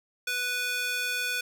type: tone with high-pass filter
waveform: square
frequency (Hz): 493.9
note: B4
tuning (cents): 0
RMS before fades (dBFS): -30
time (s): 0.27-1.41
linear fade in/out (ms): 5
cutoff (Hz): 1900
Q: 1.8
effects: none